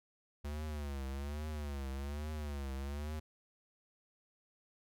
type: tone with vibrato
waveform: square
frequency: 71.9 Hz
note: D2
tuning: 36 cents flat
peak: -39 dBFS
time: 0.44-3.2 s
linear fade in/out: 10 ms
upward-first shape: triangle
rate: 1.2 Hz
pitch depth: 140 cents each way
effects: none